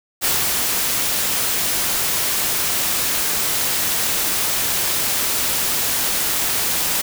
white noise with ADSR envelope, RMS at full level -18 dBFS, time 0.21-7.02 s, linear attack 38 ms, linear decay 260 ms, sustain -2 dB, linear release 14 ms, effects none

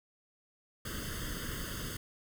pink noise with comb filter, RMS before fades -39 dBFS, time 0.85-1.97 s, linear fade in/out 5 ms, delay 0.62 ms, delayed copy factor +1, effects none

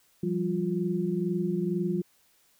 sine tone cluster, 170.8 / 192.9 / 352.2 Hz, F3 / G3 / F4, -38 / -28 / +15 cents, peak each -30 dBFS, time 0.23-2.02 s, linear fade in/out 5 ms, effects white hiss -65 dBFS RMS until 2.59 s

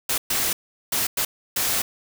white noise bursts at uneven times, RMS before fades -23 dBFS, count 5, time 0.09-0.18 / 0.3-0.53 / 0.92-1.07 / 1.17-1.25 / 1.56-1.82 s, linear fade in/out 5 ms, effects none

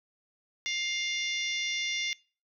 harmonic tone, 703 Hz, F5, 11 cents sharp, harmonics 3 / 4 / 5 / 6 / 7 / 8 / 9, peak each -33 / -37 / -35 / -44 / -44 / -39 / -46 dBFS, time 0.66-2.13 s, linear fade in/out 0 ms, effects noise-tail reverb RT60 0.4 s tail -24 dB re dry

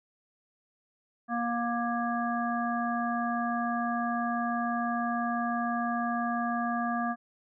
harmonic tone, 236.5 Hz, A#3, 25 cents sharp, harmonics 1 / 3 / 5 / 7, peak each -31 / -32 / -34 / -37 dBFS, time 1.28-7.16 s, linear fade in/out 50 ms, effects none

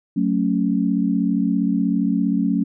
sine chord, F# minor, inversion none, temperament just, 185 / 222 / 277.5 Hz, F#3 / A3 / C#4, 0 / +16 / +2 cents, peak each -21 dBFS, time 0.16-2.64 s, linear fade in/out 10 ms, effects none

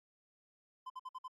triangle tone bursts, 1025 Hz, C6, 36 cents flat, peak -40 dBFS, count 5, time 0.86-1.281 s, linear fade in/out 10 ms, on 41 ms, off 54 ms, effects Opus 48 kbps

